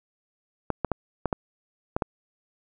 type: clicks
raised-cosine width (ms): 1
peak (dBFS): -10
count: 7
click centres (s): 0.703 / 0.847 / 0.917 / 1.257 / 1.328 / 1.965 / 2.022
effects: none